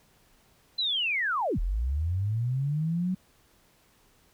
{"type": "linear two-way sweep", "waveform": "sine", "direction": "down then up", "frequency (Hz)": [4091, 37.34, 188.6], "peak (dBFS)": -25, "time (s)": [0.78, 3.15], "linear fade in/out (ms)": 10, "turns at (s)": 1.59, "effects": ["pink hiss -63 dBFS RMS until 4.33 s"]}